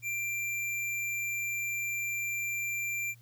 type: tone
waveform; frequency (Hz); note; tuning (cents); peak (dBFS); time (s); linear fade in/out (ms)
square; 2365; D7; +12; -32; 0.02-3.15; 50
effects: added 118 Hz sine -54 dBFS peak until 3.21 s + white hiss -66 dBFS RMS until 3.21 s